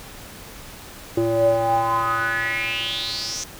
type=tone with band-pass filter sweep; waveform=square; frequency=113.9 Hz; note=A#2; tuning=40 cents flat; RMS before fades=-22 dBFS; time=1.17-3.44 s; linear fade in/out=5 ms; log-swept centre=400 to 6300 Hz; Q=7; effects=pink hiss -40 dBFS RMS until 3.59 s